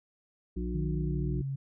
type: harmonic tone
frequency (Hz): 60.1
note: B1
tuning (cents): -46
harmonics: 1 / 3 / 5 / 6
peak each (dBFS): -33 / -36 / -40 / -40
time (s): 0.56-1.42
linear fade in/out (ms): 10
type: tone with pitch glide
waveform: sine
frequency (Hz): 152.2 to 136.38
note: D#3 to C#3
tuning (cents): -38 to -28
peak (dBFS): -31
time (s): 0.74-1.56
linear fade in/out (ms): 10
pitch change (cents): -190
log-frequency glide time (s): 1-1.37
effects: none